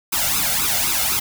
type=noise with flanger; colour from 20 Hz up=white; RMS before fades=-20 dBFS; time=0.12-1.2 s; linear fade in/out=10 ms; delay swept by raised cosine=0.78 to 1.44 ms; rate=3.9 Hz; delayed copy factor=+0.8; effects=none